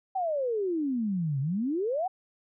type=exponential two-way sweep; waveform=sine; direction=down then up; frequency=783 to 130.81 to 783 Hz; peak=-26 dBFS; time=0.15-2.08 s; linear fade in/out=10 ms; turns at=1.4 s; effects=none